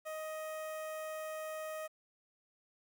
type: tone with notch filter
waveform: sawtooth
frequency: 626 Hz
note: D#5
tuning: 10 cents sharp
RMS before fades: -42 dBFS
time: 0.05-1.88 s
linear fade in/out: 20 ms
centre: 4300 Hz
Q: 0.82
effects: 11-bit